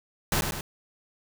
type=noise with echo; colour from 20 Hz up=pink; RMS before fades=-25 dBFS; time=0.32-0.41 s; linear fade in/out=2 ms; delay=100 ms; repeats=2; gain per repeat=-5 dB; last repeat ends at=0.61 s; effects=none